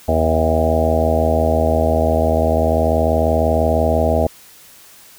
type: harmonic tone with a mistuned harmonic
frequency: 80.3 Hz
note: E2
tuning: 45 cents flat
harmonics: 1 / 2 / 3 / 4 / 5 / 6 / 7 / 8 / 9 / 10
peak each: -18 / -29 / -22 / -27 / -27 / -22 / -23 / -18 / -26 / -25 dBFS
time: 0.08-4.27 s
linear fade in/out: 5 ms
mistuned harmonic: 9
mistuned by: -35 cents
effects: white hiss -44 dBFS RMS until 5.18 s